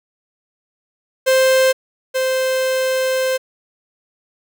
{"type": "tone pair in turn", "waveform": "45% pulse", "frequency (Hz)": [523.3, 520.8], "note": ["C5", "C5"], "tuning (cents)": [0, -8], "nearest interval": "unison", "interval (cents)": 8, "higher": "first", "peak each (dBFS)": [-11, -16], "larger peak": "first", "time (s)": [[1.26, 1.73], [2.14, 3.38]], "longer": "second", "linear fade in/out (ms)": 20, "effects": []}